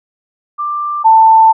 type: tone pair in turn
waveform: sine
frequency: 1183 / 888.9 Hz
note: D6 / A5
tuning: +12 / +17 cents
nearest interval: perfect fourth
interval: 495 cents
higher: first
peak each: -15 / -3 dBFS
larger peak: second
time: 0.58-1.04 / 1.04-1.53 s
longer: second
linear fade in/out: 20 ms
effects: none